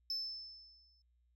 sine tone with exponential decay, 5270 Hz, E8, 1 cent flat, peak -32 dBFS, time 0.1-1.02 s, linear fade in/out 2 ms, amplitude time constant 200 ms, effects tanh soft clip ceiling -34 dBFS + added 60 Hz sine -70 dBFS peak until 1.35 s

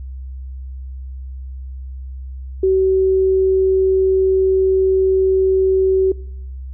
sine tone, 380 Hz, F#4, 46 cents sharp, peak -11 dBFS, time 2.63-6.12 s, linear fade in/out 5 ms, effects noise-tail reverb RT60 0.9 s tail -24 dB re dry + added 65 Hz sine -27 dBFS peak until 6.73 s

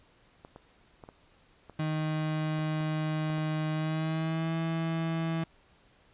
clicks, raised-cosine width 1 ms, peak -32 dBFS, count 9, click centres 0.449 / 0.561 / 1.038 / 1.089 / 1.697 / 2.591 / 2.807 / 3.301 / 3.382 s
35% pulse tone with pitch glide, 155.56 to 163.67 Hz, D#3 to E3, 0 to -12 cents, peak -27 dBFS, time 1.79-5.44 s, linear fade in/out 5 ms, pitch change +88 cents, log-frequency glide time 3.72-4.55 s
effects pink hiss -63 dBFS RMS until 6.13 s + resampled to 8000 Hz

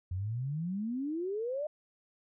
sine exponential sweep, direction up, 86.8 to 620 Hz, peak -32 dBFS, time 0.11-1.67 s, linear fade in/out 5 ms, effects none

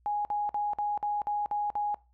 sine tone bursts, 829 Hz, G#5, 3 cents flat, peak -27 dBFS, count 8, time 0.06-1.944 s, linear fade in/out 0 ms, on 190 ms, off 52 ms, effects noise-tail reverb RT60 0.3 s tail -21 dB re dry + added 60 Hz sine -62 dBFS peak until 2.13 s

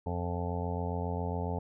harmonic tone, 87.31 Hz, F2, in tune, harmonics 1 / 2 / 3 / 5 / 6 / 7 / 8 / 9 / 10, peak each -34 / -38 / -42 / -40 / -43 / -46 / -44 / -44 / -42 dBFS, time 0.06-1.59 s, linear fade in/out 5 ms, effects none

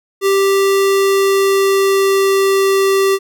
square tone with pitch glide, 392 to 389.5 Hz, G4 to G4, 0 to -11 cents, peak -11 dBFS, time 0.21-3.19 s, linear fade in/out 50 ms, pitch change -11 cents, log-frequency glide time 0.92-2.87 s, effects none

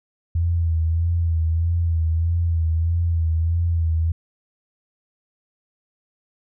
sine tone with vibrato, 83 Hz, E2, 12 cents sharp, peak -17 dBFS, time 0.35-4.12 s, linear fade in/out 5 ms, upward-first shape sine, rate 1.6 Hz, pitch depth 47 cents each way, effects none

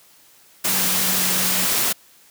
sine tone in noise, 185 Hz, F#3, in tune, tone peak -30 dBFS, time 0.67-1.66 s, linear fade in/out 10 ms, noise white, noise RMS -20 dBFS, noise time 0.64-1.93 s, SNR -13 dB, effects white hiss -52 dBFS RMS until 2.3 s + high-pass 100 Hz 12 dB/octave

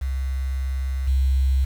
sine tone with level steps, 66.3 Hz, C2, 23 cents sharp, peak -22 / -16 dBFS, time 0.01-1.65 s, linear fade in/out 10 ms, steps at 1.07 s, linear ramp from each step 10 ms, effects 7-bit

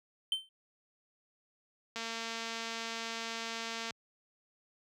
triangle tone with exponential decay, 3100 Hz, G7, 20 cents flat, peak -24 dBFS, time 0.32-0.49 s, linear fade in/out 2 ms, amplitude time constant 35 ms
click train, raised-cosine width 0.2 ms, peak -22 dBFS, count 445, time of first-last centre 1.96-3.907 s, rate 228 Hz
effects high-pass 80 Hz 12 dB/octave

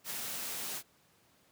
white noise with ADSR envelope, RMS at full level -37 dBFS, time 0.04-0.83 s, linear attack 64 ms, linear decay 8 ms, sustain -2 dB, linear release 61 ms, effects pink hiss -67 dBFS RMS until 1.51 s + high-pass 100 Hz 12 dB/octave

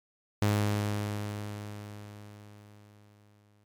sawtooth tone with exponential decay, 103.83 Hz, G#2, in tune, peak -19 dBFS, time 0.42-3.64 s, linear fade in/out 0 ms, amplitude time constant 700 ms, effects MP3 96 kbps

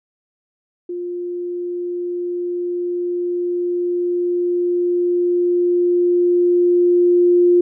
sine tone with level ramp, 352.4 Hz, F4, 16 cents sharp, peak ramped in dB -23 to -9 dBFS, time 0.89-7.61 s, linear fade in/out 5 ms, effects none

